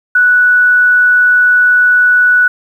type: tone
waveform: sine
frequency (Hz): 1477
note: F#6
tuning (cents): -3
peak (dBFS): -5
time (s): 0.15-2.48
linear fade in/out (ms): 5
effects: 7-bit